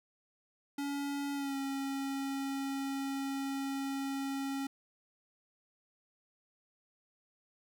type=tone with pitch glide; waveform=square; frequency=282.6 to 273.4 Hz; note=C#4 to C#4; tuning=+34 to -24 cents; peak=-35 dBFS; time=0.78-4.67 s; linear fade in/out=5 ms; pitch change=-58 cents; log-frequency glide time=1.34-1.56 s; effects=none